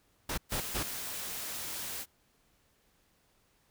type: noise bursts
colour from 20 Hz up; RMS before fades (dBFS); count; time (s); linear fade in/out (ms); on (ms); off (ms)
pink; -34; 3; 0.29-0.831; 5; 87; 140
type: noise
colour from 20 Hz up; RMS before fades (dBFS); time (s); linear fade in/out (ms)
white; -39; 0.49-2.06; 50
effects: pink hiss -70 dBFS RMS until 3.7 s